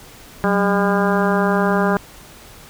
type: harmonic tone with a mistuned harmonic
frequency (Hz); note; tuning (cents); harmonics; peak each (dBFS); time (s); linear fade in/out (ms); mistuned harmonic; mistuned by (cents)
201.8; G#3; -49; 1 / 2 / 3 / 4 / 5 / 6 / 7 / 8; -18 / -21 / -23 / -24 / -25 / -26 / -26 / -27; 0.44-1.97; 0; 1; -120
effects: pink hiss -42 dBFS RMS until 2.69 s